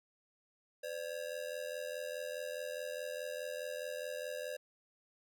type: ring-modulated tone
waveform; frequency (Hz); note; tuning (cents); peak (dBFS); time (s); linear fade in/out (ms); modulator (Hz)
square; 551; C#5; -11; -37; 0.83-4.57; 10; 42.4
effects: none